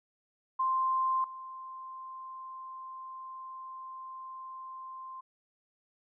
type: tone with level steps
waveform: sine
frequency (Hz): 1046.5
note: C6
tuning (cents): 0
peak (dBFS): -26 / -41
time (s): 0.59-5.21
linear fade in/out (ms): 10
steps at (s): 1.24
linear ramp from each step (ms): 2
effects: none